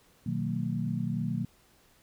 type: chord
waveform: sine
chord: B major seventh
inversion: none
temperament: equal with one note detuned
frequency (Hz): 123.47 / 155.56 / 185 / 227.9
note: B2 / D#3 / F#3 / A#3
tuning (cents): 0 / 0 / 0 / -39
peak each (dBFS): -34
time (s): 0.26-1.45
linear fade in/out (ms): 5
effects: pink hiss -63 dBFS RMS until 2.02 s